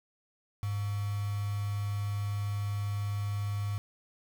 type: tone with quantisation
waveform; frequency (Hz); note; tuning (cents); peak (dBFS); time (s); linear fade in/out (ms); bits
sine; 102.1; G#2; -29; -30; 0.63-3.78; 0; 7
effects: none